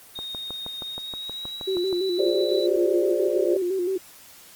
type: tone with pitch glide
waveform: sine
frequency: 3710 to 3953 Hz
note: A#7 to B7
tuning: -9 to +1 cents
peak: -31 dBFS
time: 0.15-2.67 s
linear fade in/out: 10 ms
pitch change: +110 cents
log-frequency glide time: 0.86-1.89 s
type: click train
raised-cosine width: 1 ms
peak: -22 dBFS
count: 12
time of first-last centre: 0.19-1.928 s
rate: 6.33 Hz
type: tone with vibrato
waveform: sine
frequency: 367.9 Hz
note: F#4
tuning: 10 cents flat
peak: -22 dBFS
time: 1.67-3.98 s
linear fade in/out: 10 ms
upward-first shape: square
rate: 5.9 Hz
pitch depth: 68 cents each way
type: chord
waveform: sine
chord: D half-diminished seventh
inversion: first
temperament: equal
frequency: 349.2 / 415.3 / 523.3 / 587.3 Hz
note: F4 / Ab4 / C5 / D5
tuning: 0 / 0 / 0 / 0 cents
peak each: -27 dBFS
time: 2.19-3.57 s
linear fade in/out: 5 ms
effects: white hiss -48 dBFS RMS until 4.55 s + Opus 24 kbps